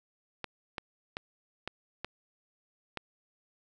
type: clicks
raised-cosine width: 0.3 ms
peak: -19 dBFS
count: 6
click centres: 0.443 / 0.782 / 1.169 / 1.676 / 2.046 / 2.973 s
effects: none